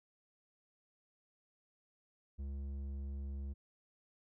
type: tone with low-pass filter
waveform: square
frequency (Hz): 69.3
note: C#2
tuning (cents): 0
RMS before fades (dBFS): -42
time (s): 2.38-3.54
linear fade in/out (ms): 20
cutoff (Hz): 230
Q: 0.52
effects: none